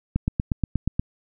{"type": "click train", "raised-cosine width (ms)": 5, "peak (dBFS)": -9, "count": 8, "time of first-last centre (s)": [0.16, 0.995], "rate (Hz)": 8.38, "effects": []}